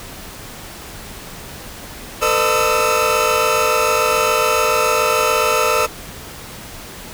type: tone cluster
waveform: 30% pulse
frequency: 448.7 / 506 / 607 / 1289 / 1336 Hz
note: A4 / B4 / D#5 / E6 / E6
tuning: +34 / +42 / -43 / -39 / +23 cents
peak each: -18 dBFS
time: 2.21-5.87 s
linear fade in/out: 20 ms
effects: pink hiss -34 dBFS RMS until 7.13 s